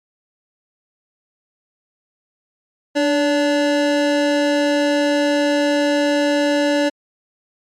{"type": "tone pair together", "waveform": "square", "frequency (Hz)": [293.8, 573.2], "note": ["D4", "D5"], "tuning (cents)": [1, -42], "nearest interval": "octave", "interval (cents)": 1157, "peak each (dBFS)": -18, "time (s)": [2.95, 6.9], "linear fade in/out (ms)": 20, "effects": ["low-pass 6000 Hz 12 dB/octave", "MP3 96 kbps"]}